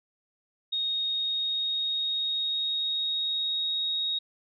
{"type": "tone with pitch glide", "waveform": "sine", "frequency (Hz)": [3729, 3764], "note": ["A#7", "A#7"], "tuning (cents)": [0, 16], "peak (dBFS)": -26, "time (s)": [0.72, 4.19], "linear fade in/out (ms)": 10, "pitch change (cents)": 16, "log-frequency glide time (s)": [1.08, 3.68], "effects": []}